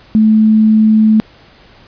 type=tone; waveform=sine; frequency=217.4 Hz; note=A3; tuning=21 cents flat; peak=-5 dBFS; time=0.15-1.2 s; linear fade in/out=0 ms; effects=pink hiss -43 dBFS RMS until 1.87 s + resampled to 11025 Hz